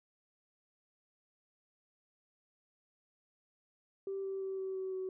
sine tone with pitch steps, 389.9 / 387 / 384.1 / 381.2 / 378.4 / 375.5 Hz, G4 / G4 / G4 / G4 / F#4 / F#4, -9 / -22 / -35 / -48 / +39 / +26 cents, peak -35 dBFS, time 4.07-5.09 s, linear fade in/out 2 ms, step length 170 ms, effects tanh soft clip ceiling -31 dBFS

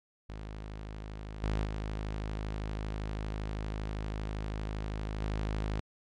sawtooth tone with level steps, 52.6 Hz, G#1, 23 cents sharp, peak -36 / -25 / -30 / -27 dBFS, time 0.29-5.8 s, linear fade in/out 5 ms, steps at 1.42 / 1.64 / 5.2 s, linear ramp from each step 20 ms, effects low-pass 5000 Hz 12 dB/octave + MP3 64 kbps

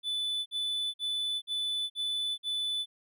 triangle tone bursts, 3490 Hz, A7, 15 cents flat, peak -28 dBFS, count 6, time 0.03-2.86 s, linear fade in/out 50 ms, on 430 ms, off 50 ms, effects none

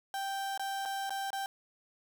35% pulse tone with dropouts, 784 Hz, G5, in tune, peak -32 dBFS, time 0.14-1.46 s, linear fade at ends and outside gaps 1 ms, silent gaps 0.576-0.595 / 0.853-0.857 / 1.095-1.105 / 1.304-1.33 s, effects 11-bit

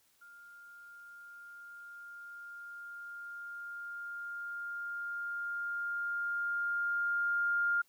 sine tone with level ramp, 1405 Hz, F6, 10 cents sharp, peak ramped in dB -52 to -27 dBFS, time 0.21-7.82 s, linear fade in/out 10 ms, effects white hiss -70 dBFS RMS until 7.88 s

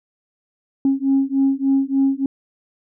sine beating tone pair, 270 / 273.4 Hz, C#4 / C#4, -45 / -24 cents, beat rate 3.4 Hz, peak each -17 dBFS, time 0.85-2.26 s, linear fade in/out 2 ms, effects tanh soft clip ceiling -9 dBFS

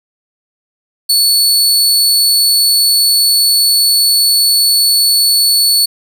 sawtooth tone, 4435 Hz, C#8, in tune, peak -5 dBFS, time 1.09-5.86 s, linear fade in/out 10 ms, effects none

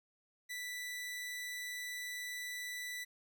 sawtooth tone, 1975.5 Hz, B6, in tune, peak -37 dBFS, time 0.49-3.05 s, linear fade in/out 20 ms, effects 13-bit

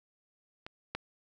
clicks, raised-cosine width 0.3 ms, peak -26 / -18 dBFS, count 2, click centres 0.665 / 0.95 s, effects none

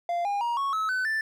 triangle tone with pitch steps, 693 / 810 / 946.7 / 1106.4 / 1293.2 / 1511.4 / 1766.5 Hz, F5 / G#5 / A#5 / C#6 / E6 / F#6 / A6, -14 / -43 / +26 / -4 / -34 / +36 / +6 cents, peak -23 dBFS, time 0.09-1.21 s, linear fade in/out 2 ms, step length 160 ms, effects none

